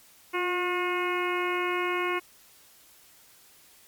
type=harmonic tone with a mistuned harmonic; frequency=360.2 Hz; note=F#4; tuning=46 cents flat; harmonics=1 / 2 / 3 / 4 / 5 / 6 / 7 / 8; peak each=-29 / -38 / -31 / -36 / -40 / -33 / -37 / -41 dBFS; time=0.33-2.2 s; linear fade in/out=20 ms; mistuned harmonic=1; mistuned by=-32 cents; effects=white hiss -56 dBFS RMS until 3.87 s + MP3 96 kbps